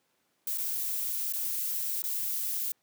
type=noise with dropouts; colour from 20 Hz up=violet; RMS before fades=-32 dBFS; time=0.47-2.72 s; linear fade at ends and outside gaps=2 ms; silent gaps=0.575-0.582 / 1.326-1.335 / 2.021-2.039 s; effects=pink hiss -73 dBFS RMS until 2.82 s + high-pass 200 Hz 12 dB/octave